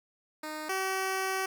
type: tone pair in turn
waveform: 10% pulse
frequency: 308 / 381.1 Hz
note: D#4 / G4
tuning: -17 / -49 cents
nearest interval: major third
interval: 368 cents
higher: second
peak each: -28 / -21 dBFS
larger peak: second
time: 0.43-0.69 / 0.69-1.46 s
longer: second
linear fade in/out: 5 ms
effects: none